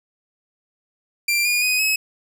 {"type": "tone with pitch steps", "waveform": "sawtooth", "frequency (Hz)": [2369, 2433, 2498, 2566], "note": ["D7", "D#7", "D#7", "E7"], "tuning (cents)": [14, -39, 6, -47], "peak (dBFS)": -14, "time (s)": [1.28, 1.96], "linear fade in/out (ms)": 5, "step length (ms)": 170, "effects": []}